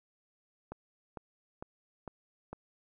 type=click train; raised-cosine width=1 ms; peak=-27 dBFS; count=5; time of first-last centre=0.72-2.53 s; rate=2.21 Hz; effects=none